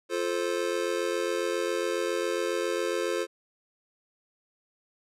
square chord, F major, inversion none, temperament just, 349.2 / 436.5 / 523.8 Hz, F4 / A4 / C5, 0 / -14 / +2 cents, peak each -32 dBFS, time 0.09-3.27 s, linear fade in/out 50 ms, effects low-pass 10000 Hz 12 dB/octave

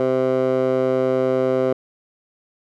15% pulse tone with band-pass filter, 130 Hz, C3, 11 cents flat, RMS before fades -19 dBFS, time 0-1.73 s, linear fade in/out 2 ms, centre 530 Hz, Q 1.8, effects none

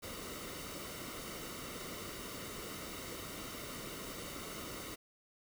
pink noise with comb filter, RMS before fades -45 dBFS, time 0.02-4.96 s, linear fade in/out 20 ms, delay 1.2 ms, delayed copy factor -0.6, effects none

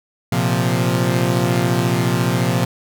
sawtooth chord, Bb suspended second, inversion none, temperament equal, 116.54 / 130.81 / 174.61 Hz, Bb2 / C3 / F3, 0 / 0 / 0 cents, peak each -16 dBFS, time 0.32-2.65 s, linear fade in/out 5 ms, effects none

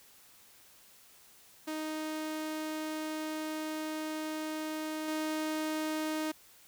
sawtooth tone with level steps, 311.1 Hz, D#4, in tune, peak -31 / -28 dBFS, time 1.67-6.32 s, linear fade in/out 10 ms, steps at 5.08 s, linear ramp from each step 2 ms, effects white hiss -59 dBFS RMS until 6.67 s

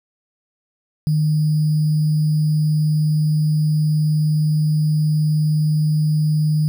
sine tone with sample-and-hold, 153.2 Hz, D#3, 27 cents flat, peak -14 dBFS, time 1.07-6.68 s, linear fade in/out 0 ms, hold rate 4900 Hz, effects none

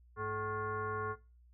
sine tone with frequency modulation, 760 Hz, F#5, 46 cents sharp, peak -35 dBFS, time 0.16-1.16 s, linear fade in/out 50 ms, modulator 329 Hz, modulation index 2.1, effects noise-tail reverb RT60 0.3 s tail -18 dB re dry + added 60 Hz sine -59 dBFS peak until 1.53 s

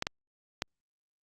clicks, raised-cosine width 0.2 ms, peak -12 dBFS, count 3, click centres 0.024 / 0.069 / 0.621 s, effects Opus 48 kbps

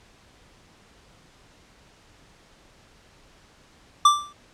square tone with exponential decay, 1174.7 Hz, D6, in tune, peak -10 dBFS, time 4.05-4.33 s, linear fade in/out 5 ms, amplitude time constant 60 ms, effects pink hiss -55 dBFS RMS until 4.53 s + low-pass 7000 Hz 12 dB/octave

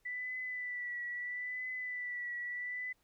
sine tone with vibrato, 1975.5 Hz, B6, in tune, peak -37 dBFS, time 0.05-2.93 s, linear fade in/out 10 ms, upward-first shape triangle, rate 0.76 Hz, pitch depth 39 cents each way, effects pink hiss -75 dBFS RMS until 3.03 s

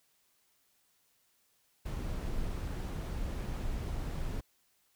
brown noise, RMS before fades -36 dBFS, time 1.85-4.41 s, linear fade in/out 10 ms, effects white hiss -72 dBFS RMS until 4.95 s

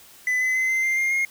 triangle tone with pitch steps, 2004 / 2026 / 2048 / 2071 / 2094 / 2117 / 2140 Hz, B6 / B6 / C7 / C7 / C7 / C7 / C7, +25 / +44 / -38 / -18 / +1 / +20 / +38 cents, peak -18 dBFS, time 0.27-1.25 s, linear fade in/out 2 ms, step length 140 ms, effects white hiss -49 dBFS RMS until 1.3 s

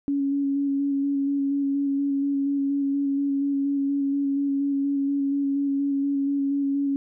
sine tone with vibrato, 279.2 Hz, C#4, 13 cents sharp, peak -21 dBFS, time 0.08-6.96 s, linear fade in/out 0 ms, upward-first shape square, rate 4.2 Hz, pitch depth 14 cents each way, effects none

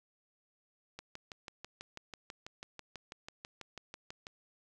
click train, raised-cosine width 0.2 ms, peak -27 dBFS, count 21, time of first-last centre 0.99-4.269 s, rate 6.1 Hz, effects none

